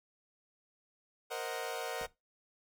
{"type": "chord", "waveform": "sawtooth", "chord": "C half-diminished seventh", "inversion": "third", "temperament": "equal", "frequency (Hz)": [466.2, 523.3, 622.3, 740], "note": ["Bb4", "C5", "Eb5", "Gb5"], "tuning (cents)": [0, 0, 0, 0], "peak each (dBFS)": [-37, -40, -40, -38], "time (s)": [1.3, 2.07], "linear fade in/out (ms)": 20}
{"type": "noise with exponential decay", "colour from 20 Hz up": "brown", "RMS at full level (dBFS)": -42, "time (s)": [2.01, 2.15], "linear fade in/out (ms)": 2, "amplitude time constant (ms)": 29}
{"effects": ["noise-tail reverb RT60 0.2 s tail -21 dB re dry"]}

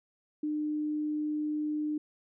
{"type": "tone", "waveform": "sine", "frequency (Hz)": 301.9, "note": "D4", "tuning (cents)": 48, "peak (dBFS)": -29, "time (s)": [0.43, 1.98], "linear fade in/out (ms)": 5, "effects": []}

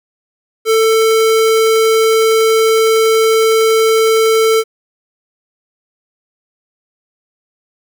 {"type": "tone", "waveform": "square", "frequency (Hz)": 444.6, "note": "A4", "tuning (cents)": 18, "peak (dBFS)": -9, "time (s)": [0.65, 4.64], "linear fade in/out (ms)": 50, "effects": []}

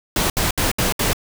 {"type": "noise bursts", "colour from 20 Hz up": "pink", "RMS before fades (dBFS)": -19, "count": 5, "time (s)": [0.16, 1.132], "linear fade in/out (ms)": 2, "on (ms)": 140, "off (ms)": 68, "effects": []}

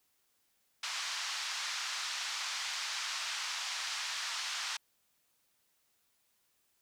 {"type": "band-pass noise", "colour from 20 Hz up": "white", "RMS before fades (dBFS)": -38, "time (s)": [0.83, 4.77], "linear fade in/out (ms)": 5, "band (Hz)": [930, 6000], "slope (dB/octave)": 24, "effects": ["white hiss -75 dBFS RMS until 6.81 s"]}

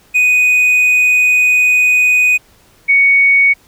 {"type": "tone pair in turn", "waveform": ["triangle", "sine"], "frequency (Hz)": [2489, 2230], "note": ["D#7", "C#7"], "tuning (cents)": [0, 10], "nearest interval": "major second", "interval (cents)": 190, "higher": "first", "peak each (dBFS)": -6, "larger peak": "neither", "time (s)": [[0.14, 2.38], [2.88, 3.54]], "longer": "first", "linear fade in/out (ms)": 20, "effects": ["pink hiss -49 dBFS RMS until 3.67 s"]}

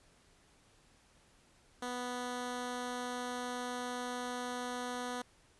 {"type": "tone", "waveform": "10% pulse", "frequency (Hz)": 246.9, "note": "B3", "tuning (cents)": 0, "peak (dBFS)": -29, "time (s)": [1.82, 5.22], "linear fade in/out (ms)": 5, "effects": ["pink hiss -66 dBFS RMS until 5.59 s", "resampled to 24000 Hz"]}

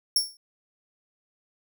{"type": "tone with exponential decay", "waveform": "sawtooth", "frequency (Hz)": 5470, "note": "F8", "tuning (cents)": -37, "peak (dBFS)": -14, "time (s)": [0.16, 0.37], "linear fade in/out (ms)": 2, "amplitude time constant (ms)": 44, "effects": []}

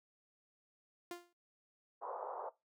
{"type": "tone with exponential decay", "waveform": "sawtooth", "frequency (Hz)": 349.2, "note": "F4", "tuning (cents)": 0, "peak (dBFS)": -37, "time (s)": [1.11, 1.33], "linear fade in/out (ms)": 2, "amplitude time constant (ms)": 47}
{"type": "band-pass noise", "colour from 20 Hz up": "white", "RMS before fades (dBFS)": -44, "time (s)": [2.01, 2.5], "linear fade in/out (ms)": 20, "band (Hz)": [440, 1100], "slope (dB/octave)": 48}
{"effects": ["noise-tail reverb RT60 0.2 s tail -18 dB re dry"]}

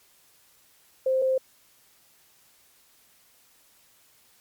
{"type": "tone pair in turn", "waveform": "sine", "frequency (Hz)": [523.3, 523.3], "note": ["C5", "C5"], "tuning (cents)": [0, 0], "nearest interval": "unison", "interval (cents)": 0, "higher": "neither", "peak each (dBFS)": -20, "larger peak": "neither", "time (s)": [[1.06, 1.22], [1.22, 1.38]], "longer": "neither", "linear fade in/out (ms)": 5, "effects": ["white hiss -60 dBFS RMS until 4.4 s", "MP3 96 kbps"]}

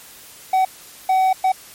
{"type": "tone bursts at uneven times", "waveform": "triangle", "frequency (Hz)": 755, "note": "F#5", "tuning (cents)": 35, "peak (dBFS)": -11, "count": 3, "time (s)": [[0.53, 0.65], [1.09, 1.33], [1.44, 1.52]], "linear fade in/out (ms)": 5, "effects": ["white hiss -42 dBFS RMS until 1.74 s", "MP3 64 kbps"]}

